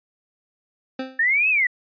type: tone with exponential decay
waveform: 25% pulse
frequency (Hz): 261.6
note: C4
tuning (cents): 0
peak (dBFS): -20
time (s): 0.99-1.26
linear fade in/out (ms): 5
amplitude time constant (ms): 58
type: linear two-way sweep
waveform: sine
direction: up then down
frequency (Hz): 1760 to 2637 to 1900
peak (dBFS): -16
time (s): 1.19-1.67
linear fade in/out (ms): 5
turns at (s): 1.49
effects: resampled to 11025 Hz